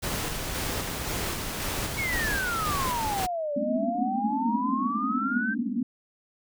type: noise with tremolo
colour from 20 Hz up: pink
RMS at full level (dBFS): -30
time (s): 0.02-3.27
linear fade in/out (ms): 20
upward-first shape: square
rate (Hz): 1.9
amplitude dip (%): 25
type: exponential two-way sweep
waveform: sine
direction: down then up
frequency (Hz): 2253 to 573 to 1583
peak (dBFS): -27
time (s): 1.97-5.55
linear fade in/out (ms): 20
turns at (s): 3.54
type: band-pass noise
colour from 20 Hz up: pink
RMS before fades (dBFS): -29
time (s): 3.56-5.83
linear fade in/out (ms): 5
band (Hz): 210 to 280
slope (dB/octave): 96
effects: none